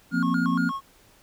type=chord; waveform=sine; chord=F suspended fourth; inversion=none; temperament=equal; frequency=174.61 / 233.1 / 261.6 Hz; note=F3 / Bb3 / C4; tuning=0 / 0 / 0 cents; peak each=-26 / -26 / -25 dBFS; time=0.11-0.72 s; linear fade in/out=50 ms
type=tone with vibrato; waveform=triangle; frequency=1247 Hz; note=D#6; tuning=3 cents sharp; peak=-26 dBFS; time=0.11-0.81 s; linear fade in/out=50 ms; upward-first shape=square; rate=4.3 Hz; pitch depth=230 cents each way
effects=pink hiss -57 dBFS RMS until 1.22 s